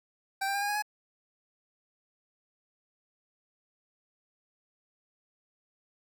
25% pulse tone with pitch steps, 780 / 791.8 / 803.8 / 815.9 / 828.3 / 840.8 Hz, G5 / G5 / G5 / G#5 / G#5 / G#5, -9 / +17 / +43 / -31 / -5 / +21 cents, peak -25 dBFS, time 0.41-0.824 s, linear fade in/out 10 ms, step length 69 ms, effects none

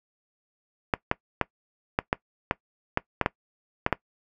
clicks, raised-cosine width 0.5 ms, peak -6 dBFS, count 11, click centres 0.938 / 1.114 / 1.413 / 1.989 / 2.129 / 2.511 / 2.974 / 3.213 / 3.261 / 3.864 / 3.927 s, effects noise-tail reverb RT60 0.1 s tail -21 dB re dry

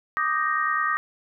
sine chord, Eb major seventh, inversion third, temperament equal, 1174.7 / 1244.5 / 1568 / 1864.7 Hz, D6 / Eb6 / G6 / Bb6, 0 / 0 / 0 / 0 cents, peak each -28 / -25 / -31 / -26 dBFS, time 0.17-0.97 s, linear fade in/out 0 ms, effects none

